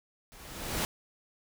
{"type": "noise with level ramp", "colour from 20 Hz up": "pink", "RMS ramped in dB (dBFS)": [-53, -29], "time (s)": [0.32, 0.85], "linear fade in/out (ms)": 0, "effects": []}